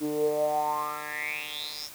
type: tone with band-pass filter sweep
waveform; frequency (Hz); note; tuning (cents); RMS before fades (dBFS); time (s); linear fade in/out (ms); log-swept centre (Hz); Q
10% pulse; 150; D3; +37; -30; 0-1.9; 50; 310 to 5800; 8.1
effects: white hiss -46 dBFS RMS until 1.94 s